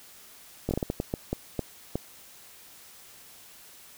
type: slowing click train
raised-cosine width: 2 ms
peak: -14 dBFS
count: 11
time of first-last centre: 0.69-1.956 s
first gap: 20 ms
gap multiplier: 1.38
effects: white hiss -51 dBFS RMS until 3.97 s